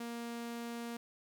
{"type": "tone", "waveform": "sawtooth", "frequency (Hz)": 234.8, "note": "A#3", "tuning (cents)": 13, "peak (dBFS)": -36, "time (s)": [0, 0.97], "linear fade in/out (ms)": 5, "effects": []}